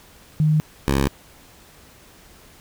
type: tone pair in turn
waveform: sine / 10% pulse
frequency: 153.9 / 68.55 Hz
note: D#3 / C#2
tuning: -19 / -19 cents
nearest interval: octave + major second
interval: 1400 cents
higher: first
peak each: -14 / -9 dBFS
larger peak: second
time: 0.4-0.6 / 0.88-1.08 s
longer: neither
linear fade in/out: 0 ms
effects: pink hiss -49 dBFS RMS until 2.6 s

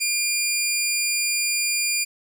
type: tone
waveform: 15% pulse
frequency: 2400 Hz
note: D7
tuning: 37 cents sharp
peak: -14 dBFS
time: 0-2.05 s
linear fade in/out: 20 ms
effects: none

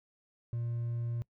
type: tone with hard clipping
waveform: triangle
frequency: 118 Hz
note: A#2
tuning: 22 cents sharp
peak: -33 dBFS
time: 0.53-1.22 s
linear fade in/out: 0 ms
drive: 5 dB
effects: noise-tail reverb RT60 0.1 s tail -23 dB re dry

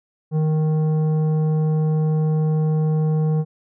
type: tone with tanh clipping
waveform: triangle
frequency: 155.56 Hz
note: D#3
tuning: in tune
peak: -18 dBFS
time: 0.31-3.45 s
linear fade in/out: 50 ms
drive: 14 dB
effects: none

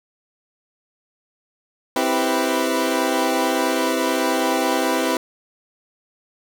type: chord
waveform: 20% pulse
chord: C major seventh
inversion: none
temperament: equal with one note detuned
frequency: 261.6 / 327.7 / 392 / 493.9 Hz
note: C4 / E4 / G4 / B4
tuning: 0 / -10 / 0 / 0 cents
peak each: -18 / -18 / -21 / -20 dBFS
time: 1.96-5.17 s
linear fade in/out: 2 ms
effects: none

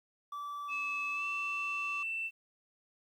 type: tone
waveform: triangle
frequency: 1159 Hz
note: D6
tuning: 23 cents flat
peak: -36 dBFS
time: 0.32-2.03 s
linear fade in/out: 5 ms
type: tone with pitch glide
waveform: sine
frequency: 2599 to 2672 Hz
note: E7 to E7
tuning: -25 to +23 cents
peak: -33 dBFS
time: 0.68-2.31 s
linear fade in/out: 50 ms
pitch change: +48 cents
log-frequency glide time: 1.12-1.25 s
effects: tanh soft clip ceiling -28 dBFS + 11-bit

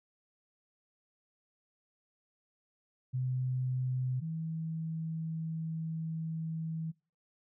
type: tone pair in turn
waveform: sine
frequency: 128.2 / 161.34 Hz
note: C3 / E3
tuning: -35 / -37 cents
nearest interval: major third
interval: 398 cents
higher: second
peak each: -30 / -34 dBFS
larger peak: first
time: 3.13-4.21 / 4.21-6.92 s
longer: second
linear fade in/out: 20 ms
effects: noise-tail reverb RT60 0.4 s tail -26 dB re dry

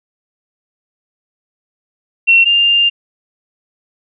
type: tone pair in turn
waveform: sine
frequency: 2722 / 2799 Hz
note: F7 / F7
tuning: -45 / +3 cents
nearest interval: unison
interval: 48 cents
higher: second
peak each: -5 / -8 dBFS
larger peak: first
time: 2.27-2.45 / 2.45-2.9 s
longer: second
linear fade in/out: 20 ms
effects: none

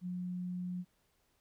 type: tone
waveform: sine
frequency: 179.8 Hz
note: F#3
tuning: 49 cents flat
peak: -36 dBFS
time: 0.01-0.85 s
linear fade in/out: 50 ms
effects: pink hiss -75 dBFS RMS until 1.4 s

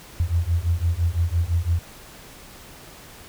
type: beating tone pair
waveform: sine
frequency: 82.3 / 88.2 Hz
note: E2 / F2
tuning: -2 / +18 cents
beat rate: 5.9 Hz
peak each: -22 dBFS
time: 0.2-1.79 s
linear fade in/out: 0 ms
effects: pink hiss -44 dBFS RMS until 3.28 s

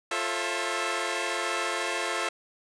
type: chord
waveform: 10% pulse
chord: F major seventh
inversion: none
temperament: equal with one note detuned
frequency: 349.2 / 440 / 537 / 659.3 Hz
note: F4 / A4 / C5 / E5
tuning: 0 / 0 / +45 / 0 cents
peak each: -25 dBFS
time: 0.11-2.29 s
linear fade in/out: 5 ms
effects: resampled to 22050 Hz

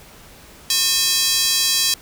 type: tone with high-pass filter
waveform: square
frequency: 362.1 Hz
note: F#4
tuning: 37 cents flat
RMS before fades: -18 dBFS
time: 0.7-1.94 s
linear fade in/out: 2 ms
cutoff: 4400 Hz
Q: 1.5
effects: pink hiss -44 dBFS RMS until 2.01 s

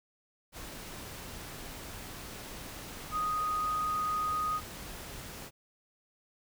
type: tone in noise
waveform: sine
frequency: 1244.5 Hz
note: D#6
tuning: in tune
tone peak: -29 dBFS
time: 3.11-4.61 s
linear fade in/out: 50 ms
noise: pink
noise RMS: -44 dBFS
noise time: 0.52-5.51 s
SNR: +12 dB
effects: none

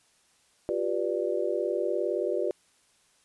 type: chord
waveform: sine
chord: G dominant seventh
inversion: third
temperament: just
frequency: 352.8 / 392 / 490 / 588 Hz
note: F4 / G4 / B4 / D5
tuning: +18 / 0 / -14 / +2 cents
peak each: -31 / -31 / -32 / -31 dBFS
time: 0.69-2.51 s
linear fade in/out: 0 ms
effects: white hiss -65 dBFS RMS until 3.24 s + resampled to 24000 Hz

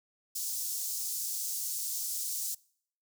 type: high-pass noise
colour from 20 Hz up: pink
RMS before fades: -35 dBFS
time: 0.35-2.55 s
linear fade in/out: 10 ms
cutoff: 5700 Hz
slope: 24 dB/octave
effects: noise-tail reverb RT60 0.6 s tail -24 dB re dry

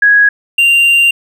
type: tone pair in turn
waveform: sine / triangle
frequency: 1661.2 / 2778 Hz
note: G#6 / F7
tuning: 0 / -10 cents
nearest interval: major sixth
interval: 890 cents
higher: second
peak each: -4 dBFS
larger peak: neither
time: 0.02-0.29 / 0.58-1.11 s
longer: second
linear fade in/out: 5 ms
effects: none

